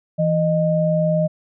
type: tone pair together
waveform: sine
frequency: 164.8 / 616.7 Hz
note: E3 / D#5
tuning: 0 / -16 cents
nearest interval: octave + major seventh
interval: 2284 cents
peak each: -18 dBFS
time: 0.18-1.28 s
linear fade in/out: 20 ms
effects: none